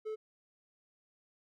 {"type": "tone", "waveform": "triangle", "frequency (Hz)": 433.8, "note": "A4", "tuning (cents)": -25, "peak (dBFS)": -34, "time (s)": [0.05, 0.16], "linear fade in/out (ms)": 20, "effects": []}